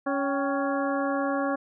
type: harmonic tone with a mistuned harmonic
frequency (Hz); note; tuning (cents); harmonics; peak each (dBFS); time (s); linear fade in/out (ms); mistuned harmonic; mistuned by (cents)
278.5; C#4; +8; 1 / 2 / 3 / 4 / 5 / 6; -28 / -29 / -33 / -33 / -36 / -37; 0.06-1.56; 10; 3; -99
effects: none